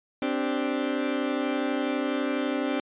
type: chord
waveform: 30% pulse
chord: C suspended second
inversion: none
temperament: equal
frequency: 261.6 / 293.7 / 392 Hz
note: C4 / D4 / G4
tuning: 0 / 0 / 0 cents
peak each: -26 / -26 / -32 dBFS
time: 0.22-2.8 s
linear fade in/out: 2 ms
effects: resampled to 8000 Hz